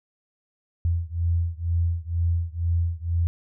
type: beating tone pair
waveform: sine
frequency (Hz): 84 / 86.1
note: E2 / F2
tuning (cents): +33 / -24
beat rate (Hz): 2.1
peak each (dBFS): -24 / -25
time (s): 0.85-3.27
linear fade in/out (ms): 0
effects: none